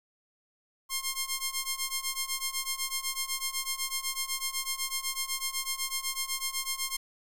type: ring-modulated tone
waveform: 5% pulse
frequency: 1064 Hz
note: C6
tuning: 29 cents sharp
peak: -16 dBFS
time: 0.89-6.97 s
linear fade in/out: 10 ms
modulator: 1060 Hz
effects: none